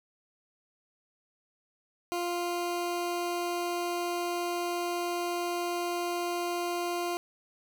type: tone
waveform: 20% pulse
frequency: 349.2 Hz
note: F4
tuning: in tune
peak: -25 dBFS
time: 2.12-7.17 s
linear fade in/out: 0 ms
effects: none